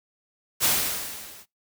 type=noise with level ramp; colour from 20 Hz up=white; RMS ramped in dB=-18 to -48 dBFS; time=0.6-1.46 s; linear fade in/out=50 ms; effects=noise-tail reverb RT60 0.2 s tail -25 dB re dry